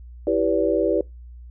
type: chord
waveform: sine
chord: E minor seventh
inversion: none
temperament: equal with one note detuned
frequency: 329.6 / 392 / 493.9 / 575.6 Hz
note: E4 / G4 / B4 / D5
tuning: 0 / 0 / 0 / -35 cents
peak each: -23 dBFS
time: 0.27-1.01 s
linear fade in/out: 2 ms
effects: noise-tail reverb RT60 0.2 s tail -24 dB re dry + added 60 Hz sine -38 dBFS peak until 1.5 s